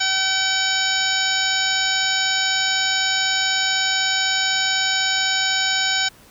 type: harmonic tone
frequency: 764 Hz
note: G5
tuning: 45 cents flat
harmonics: 1 / 2 / 3 / 4 / 5 / 6 / 7 / 9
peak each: -29 / -23 / -27 / -26 / -25 / -28 / -26 / -28 dBFS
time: 0-6.09 s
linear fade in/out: 10 ms
effects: pink hiss -49 dBFS RMS until 6.3 s